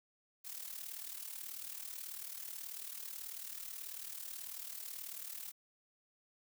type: noise with amplitude modulation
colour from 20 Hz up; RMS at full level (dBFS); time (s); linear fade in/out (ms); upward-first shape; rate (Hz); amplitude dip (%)
blue; -43; 0.44-5.52; 20; sine; 38.3; 70
effects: none